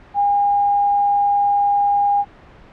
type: tone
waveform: sine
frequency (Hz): 811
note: G#5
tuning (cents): -41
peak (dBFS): -13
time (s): 0.14-2.25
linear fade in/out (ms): 50
effects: pink hiss -44 dBFS RMS until 2.72 s + low-pass 2000 Hz 12 dB/octave